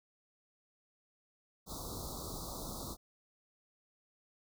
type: band-stop noise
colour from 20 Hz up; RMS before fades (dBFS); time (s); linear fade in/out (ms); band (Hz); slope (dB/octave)
pink; -43; 1.66-2.97; 50; 1300 to 3700; 96
effects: none